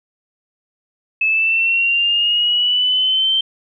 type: linear sweep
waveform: sine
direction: up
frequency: 2597 to 3130 Hz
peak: -13 dBFS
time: 1.21-3.41 s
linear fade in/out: 5 ms
effects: none